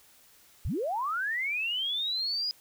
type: linear sweep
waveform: sine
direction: up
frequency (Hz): 39.16 to 4978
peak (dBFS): -28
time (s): 0.65-2.51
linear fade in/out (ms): 0
effects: white hiss -59 dBFS RMS until 2.6 s